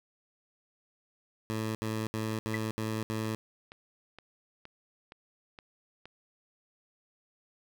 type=tone bursts; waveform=15% pulse; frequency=110 Hz; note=A2; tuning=in tune; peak=-25 dBFS; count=6; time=1.5-3.35 s; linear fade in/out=0 ms; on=250 ms; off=70 ms
type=click train; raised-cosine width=0.3 ms; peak=-31 dBFS; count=10; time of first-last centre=1.85-6.056 s; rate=2.14 Hz
type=tone with exponential decay; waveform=sine; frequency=1975.5 Hz; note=B6; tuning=in tune; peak=-27 dBFS; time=2.54-2.61 s; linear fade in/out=1 ms; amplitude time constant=15 ms
effects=none